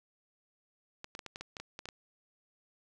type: clicks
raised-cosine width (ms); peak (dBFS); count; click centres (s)
0.2; -25; 11; 1.044 / 1.151 / 1.192 / 1.263 / 1.359 / 1.41 / 1.568 / 1.6 / 1.791 / 1.856 / 1.888
effects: none